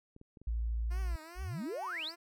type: clicks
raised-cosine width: 3 ms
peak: -40 dBFS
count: 4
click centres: 0.164 / 0.214 / 0.372 / 0.416 s
type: tone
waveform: sine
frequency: 56.8 Hz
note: A#1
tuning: 44 cents flat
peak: -31 dBFS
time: 0.47-1.16 s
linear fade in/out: 5 ms
type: tone with vibrato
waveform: 10% pulse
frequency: 344.6 Hz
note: F4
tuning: 23 cents flat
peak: -40 dBFS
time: 0.9-2.16 s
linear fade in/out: 20 ms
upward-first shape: triangle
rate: 2.4 Hz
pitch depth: 200 cents each way
type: exponential sweep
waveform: sine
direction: up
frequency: 42 to 5500 Hz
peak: -36 dBFS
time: 1.35-2.13 s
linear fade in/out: 50 ms
effects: none